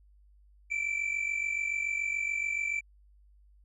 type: tone pair together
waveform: triangle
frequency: 2321 / 2368 Hz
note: D7 / D7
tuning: -21 / +14 cents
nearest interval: unison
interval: 35 cents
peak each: -29 / -33 dBFS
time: 0.7-2.81 s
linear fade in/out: 20 ms
effects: added 50 Hz sine -57 dBFS peak until 3.64 s + resampled to 24000 Hz